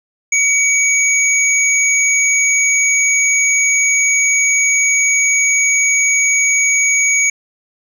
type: tone pair together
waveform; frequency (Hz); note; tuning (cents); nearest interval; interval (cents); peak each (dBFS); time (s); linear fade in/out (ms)
sine; 2268 / 6680; C#7 / G#8; +39 / +9; octave + perfect fifth; 1870; -12 / -13; 0.32-7.3; 5
effects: tanh soft clip ceiling -4 dBFS